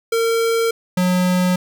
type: tone pair in turn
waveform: square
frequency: 457.4 / 181.52 Hz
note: A#4 / F#3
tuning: -33 / -33 cents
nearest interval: octave + major third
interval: 1600 cents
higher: first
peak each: -16 / -15 dBFS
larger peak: second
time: 0.12-0.71 / 0.97-1.56 s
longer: neither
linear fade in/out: 5 ms
effects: none